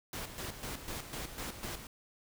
pink noise with tremolo, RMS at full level -40 dBFS, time 0.13-1.87 s, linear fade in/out 2 ms, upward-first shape square, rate 4 Hz, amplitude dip 60%, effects none

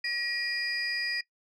sine tone cluster, 1904 / 2419 / 4909 Hz, A#6 / D#7 / D#8, +36 / -49 / -24 cents, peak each -32 / -35 / -32 dBFS, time 0.04-1.21 s, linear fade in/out 5 ms, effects noise-tail reverb RT60 0.1 s tail -18 dB re dry + tanh soft clip ceiling -22 dBFS

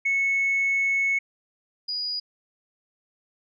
sine tone pair in turn, 2202 / 4904 Hz, C#7 / D#8, -12 / -26 cents, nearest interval octave + major second, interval 1386 cents, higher second, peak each -19 / -26 dBFS, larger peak first, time 0.05-1.19 / 1.88-2.2 s, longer first, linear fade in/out 10 ms, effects tanh soft clip ceiling -17 dBFS

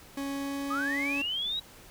40% pulse tone with pitch glide, 277.2 to 281.2 Hz, C#4 to C#4, 0 to +25 cents, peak -31 dBFS, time 0.17-1.22 s, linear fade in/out 5 ms, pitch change +25 cents, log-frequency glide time 0.28-1.09 s
sine linear sweep, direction up, 1174.7 to 3887 Hz, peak -29 dBFS, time 0.7-1.6 s, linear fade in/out 10 ms
effects pink hiss -52 dBFS RMS until 1.9 s

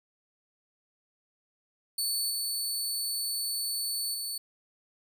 20% pulse tone with level steps, 4470 Hz, C#8, 14 cents sharp, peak -22 / -24 / -27 dBFS, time 1.98-4.38 s, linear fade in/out 5 ms, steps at 2.3 / 4.14 s, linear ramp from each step 2 ms, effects none

